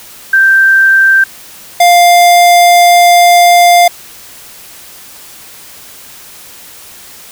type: tone pair in turn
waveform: sine / square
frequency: 1568 / 700.2 Hz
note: G6 / F5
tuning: 0 / +4 cents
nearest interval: octave + major second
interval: 1396 cents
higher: first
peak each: -3 dBFS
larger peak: neither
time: 0.33-1.24 / 1.8-3.88 s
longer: second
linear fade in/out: 5 ms
effects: white hiss -33 dBFS RMS until 7.31 s

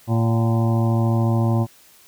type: harmonic tone with a mistuned harmonic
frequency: 114.2 Hz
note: A#2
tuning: 35 cents flat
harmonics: 1 / 2 / 3 / 5 / 6 / 7 / 8 / 9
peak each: -17 / -23 / -27 / -31 / -33 / -34 / -35 / -36 dBFS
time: 0.07-1.67 s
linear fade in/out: 50 ms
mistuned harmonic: 6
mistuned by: +74 cents
effects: white hiss -51 dBFS RMS until 2.07 s

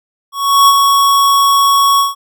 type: tone with ADSR envelope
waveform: square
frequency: 1113 Hz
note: C#6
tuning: 7 cents sharp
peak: -4 dBFS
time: 0.32-2.15 s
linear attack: 360 ms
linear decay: 42 ms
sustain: -4 dB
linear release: 160 ms
effects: none

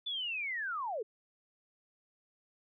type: linear sweep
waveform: sine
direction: down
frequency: 3520 to 390.4 Hz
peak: -34 dBFS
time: 0.06-1.03 s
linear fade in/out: 10 ms
effects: none

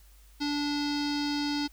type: tone with low-pass filter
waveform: square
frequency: 291 Hz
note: D4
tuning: 16 cents flat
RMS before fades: -30 dBFS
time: 0.4-1.68 s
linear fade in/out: 20 ms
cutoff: 4700 Hz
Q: 5.9
effects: added 50 Hz sine -53 dBFS peak until 1.72 s + white hiss -62 dBFS RMS until 1.72 s

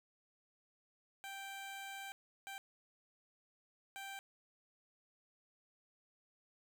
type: tone bursts at uneven times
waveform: 15% pulse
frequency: 784 Hz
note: G5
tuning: in tune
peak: -39 dBFS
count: 3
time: 1.24-2.12 / 2.47-2.58 / 3.96-4.19 s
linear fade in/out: 0 ms
effects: none

